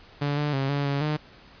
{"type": "tone with pitch steps", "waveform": "sawtooth", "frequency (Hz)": [144, 147.7, 135.7, 142.5, 140.6, 151.6], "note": ["D3", "D3", "C#3", "C#3", "C#3", "D#3"], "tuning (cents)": [-34, 10, -36, 48, 25, -45], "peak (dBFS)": -20, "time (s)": [0.21, 1.17], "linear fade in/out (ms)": 10, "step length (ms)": 160, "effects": ["pink hiss -51 dBFS RMS until 1.6 s", "resampled to 11025 Hz"]}